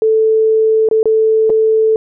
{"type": "tone with dropouts", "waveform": "sine", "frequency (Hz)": 440.1, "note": "A4", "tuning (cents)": 0, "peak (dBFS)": -8, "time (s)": [0.02, 1.96], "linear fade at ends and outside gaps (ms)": 1, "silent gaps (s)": [[0.888, 0.912], [1.03, 1.056], [1.496, 1.501]], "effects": []}